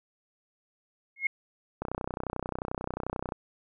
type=tone with exponential growth; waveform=sine; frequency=2158 Hz; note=C#7; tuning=47 cents flat; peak=-20 dBFS; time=1.16-1.27 s; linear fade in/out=5 ms; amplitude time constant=23 ms
type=click train; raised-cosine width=1 ms; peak=-18 dBFS; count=48; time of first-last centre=1.82-3.322 s; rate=31.3 Hz
effects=none